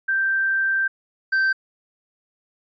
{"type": "tone pair in turn", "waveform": ["sine", "triangle"], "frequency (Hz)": [1568, 1557.2], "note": ["G6", "G6"], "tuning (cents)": [0, -12], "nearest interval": "unison", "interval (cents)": 12, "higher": "first", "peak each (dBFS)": [-18, -15], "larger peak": "second", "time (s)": [[0.08, 0.88], [1.32, 1.53]], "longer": "first", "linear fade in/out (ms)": 10, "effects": ["resampled to 16000 Hz"]}